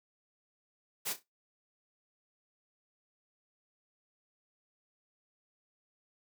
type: noise with echo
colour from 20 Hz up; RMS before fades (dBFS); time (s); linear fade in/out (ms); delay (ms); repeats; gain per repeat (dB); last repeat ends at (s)
white; -35; 1.05-1.14; 20; 32; 3; -12; 1.236
effects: noise-tail reverb RT60 0.2 s tail -21 dB re dry + high-pass 150 Hz 12 dB/octave